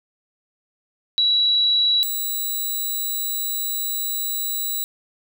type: tone pair in turn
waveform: sine / 5% pulse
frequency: 3911 / 3925 Hz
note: B7 / B7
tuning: -18 / -11 cents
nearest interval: unison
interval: 7 cents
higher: second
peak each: -15 dBFS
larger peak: neither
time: 1.18-2.03 / 2.03-4.84 s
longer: second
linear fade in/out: 0 ms
effects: none